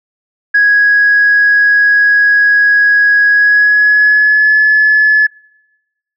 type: tone with pitch glide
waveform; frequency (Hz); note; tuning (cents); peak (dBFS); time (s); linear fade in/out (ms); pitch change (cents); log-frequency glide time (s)
sine; 1661.2 to 1716.8; G#6 to A6; 0 to -43; -4; 0.54-5.27; 10; +57; 3.3-4.54
effects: noise-tail reverb RT60 1.0 s tail -25 dB re dry + tanh soft clip ceiling -1 dBFS